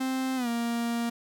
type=tone with pitch glide; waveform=45% pulse; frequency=261.6 to 234.4 Hz; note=C4 to A#3; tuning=0 to +10 cents; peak=-27 dBFS; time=0-1.1 s; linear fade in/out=10 ms; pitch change=-190 cents; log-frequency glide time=0.36-0.48 s; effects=none